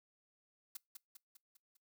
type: noise with echo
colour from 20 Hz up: blue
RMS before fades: -44 dBFS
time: 0.75-0.77 s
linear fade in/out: 5 ms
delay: 200 ms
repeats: 5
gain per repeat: -5 dB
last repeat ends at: 1.77 s
effects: noise-tail reverb RT60 0.2 s tail -24 dB re dry